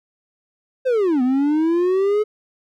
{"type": "linear two-way sweep", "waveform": "triangle", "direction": "down then up", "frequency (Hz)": [532, 246.2, 429.7], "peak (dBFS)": -13, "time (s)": [0.85, 2.24], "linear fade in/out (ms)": 20, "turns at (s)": 1.22, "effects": []}